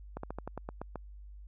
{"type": "slowing click train", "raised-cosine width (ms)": 1, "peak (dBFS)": -24, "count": 9, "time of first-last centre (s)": [0.17, 0.957], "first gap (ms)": 64, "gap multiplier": 1.12, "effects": ["added 50 Hz sine -46 dBFS peak until 1.47 s"]}